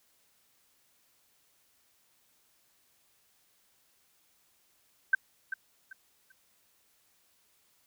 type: tone with echo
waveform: sine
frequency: 1550 Hz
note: G6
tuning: 20 cents flat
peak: -18 dBFS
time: 5.13-5.15 s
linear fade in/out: 5 ms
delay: 390 ms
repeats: 3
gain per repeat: -12 dB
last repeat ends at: 6.32 s
effects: white hiss -69 dBFS RMS until 7.86 s